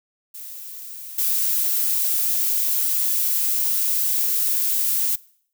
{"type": "noise with level steps", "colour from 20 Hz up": "violet", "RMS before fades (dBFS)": [-36, -21], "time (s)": [0.34, 5.16], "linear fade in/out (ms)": 10, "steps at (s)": 1.18, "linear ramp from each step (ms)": 5, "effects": ["noise-tail reverb RT60 0.6 s tail -22 dB re dry"]}